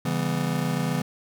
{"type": "chord", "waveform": "square", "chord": "C# half-diminished seventh", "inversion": "none", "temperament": "just", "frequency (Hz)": [138.59, 166.31, 199.57, 249.5], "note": ["C#3", "E3", "G3", "B3"], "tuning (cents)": [0, 16, 31, 18], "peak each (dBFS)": [-30, -28, -33, -31], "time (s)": [0.05, 1.02], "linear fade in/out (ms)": 5, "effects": []}